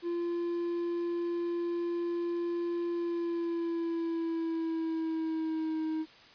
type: tone with pitch glide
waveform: triangle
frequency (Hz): 344.3 to 315.7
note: F4 to D#4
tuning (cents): -25 to +25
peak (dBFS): -28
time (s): 0.02-6.06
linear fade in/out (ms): 50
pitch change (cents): -150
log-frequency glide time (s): 2.9-5.85
effects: white hiss -55 dBFS RMS until 6.34 s + resampled to 11025 Hz